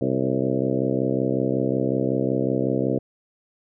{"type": "harmonic tone with a mistuned harmonic", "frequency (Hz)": 65.41, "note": "C2", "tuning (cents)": 0, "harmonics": [2, 3, 4, 5, 6, 7, 8, 9, 10], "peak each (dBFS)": [-28, -29, -26, -27, -29, -28, -30, -35, -36], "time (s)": [0.01, 2.99], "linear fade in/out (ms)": 5, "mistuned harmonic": 8, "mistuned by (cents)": 33, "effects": []}